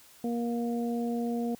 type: harmonic tone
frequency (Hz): 235.9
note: A#3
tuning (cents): +21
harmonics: 1 / 2 / 3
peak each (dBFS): -29 / -35 / -39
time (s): 0.24-1.55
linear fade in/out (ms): 2
effects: white hiss -56 dBFS RMS until 1.59 s